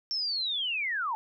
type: linear sweep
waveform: sine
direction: down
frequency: 5450 to 840 Hz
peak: -28 dBFS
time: 0.11-1.15 s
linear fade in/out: 0 ms
effects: none